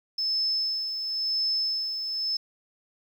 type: tone with tremolo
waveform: sine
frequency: 5240 Hz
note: E8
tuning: 11 cents flat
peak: -23 dBFS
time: 0.18-2.37 s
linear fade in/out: 5 ms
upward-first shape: sine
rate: 0.96 Hz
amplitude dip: 50%
effects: 9-bit

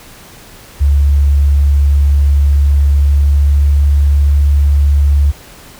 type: tone with pitch glide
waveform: sine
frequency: 71 to 71.54 Hz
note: C#2 to D2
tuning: +42 to -45 cents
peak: -6 dBFS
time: 0.8-5.32 s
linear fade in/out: 20 ms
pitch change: +13 cents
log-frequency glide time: 2.91-3.64 s
effects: pink hiss -37 dBFS RMS until 5.79 s

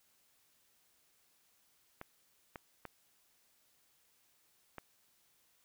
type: clicks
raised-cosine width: 0.5 ms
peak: -29 dBFS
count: 4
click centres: 2.014 / 2.558 / 2.853 / 4.783 s
effects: white hiss -72 dBFS RMS until 5.64 s

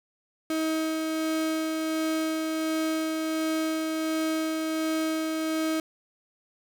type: tone with tremolo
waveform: 35% pulse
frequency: 317.5 Hz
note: D#4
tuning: 35 cents sharp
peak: -23 dBFS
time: 0.5-5.8 s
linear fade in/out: 2 ms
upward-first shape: sine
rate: 1.4 Hz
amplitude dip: 25%
effects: none

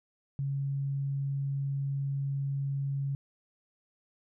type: tone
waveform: sine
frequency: 138.59 Hz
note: C#3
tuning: in tune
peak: -29 dBFS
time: 0.39-3.15 s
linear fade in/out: 0 ms
effects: none

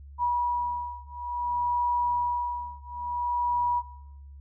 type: beating tone pair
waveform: sine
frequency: 968 / 968.57 Hz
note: B5 / B5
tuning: -35 / -34 cents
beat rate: 0.57 Hz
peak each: -28 dBFS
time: 0.18-3.83 s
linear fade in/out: 50 ms
effects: noise-tail reverb RT60 0.8 s tail -18 dB re dry + added 70 Hz sine -43 dBFS peak until 4.4 s

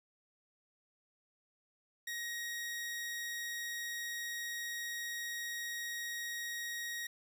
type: tone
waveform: sawtooth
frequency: 1885 Hz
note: A#6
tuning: 19 cents sharp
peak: -35 dBFS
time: 2.07-7.07 s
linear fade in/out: 5 ms
effects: 11-bit

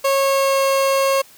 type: tone with pitch glide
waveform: 30% pulse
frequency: 547 to 543.5 Hz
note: C#5 to C#5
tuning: -23 to -34 cents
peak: -12 dBFS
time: 0.04-1.22 s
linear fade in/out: 10 ms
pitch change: -11 cents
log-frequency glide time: 0.18-0.61 s
effects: white hiss -47 dBFS RMS until 1.37 s

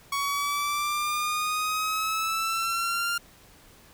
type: exponential sweep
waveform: sawtooth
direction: up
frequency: 1116 to 1401 Hz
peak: -22 dBFS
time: 0.12-3.18 s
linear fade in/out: 5 ms
effects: pink hiss -54 dBFS RMS until 3.93 s

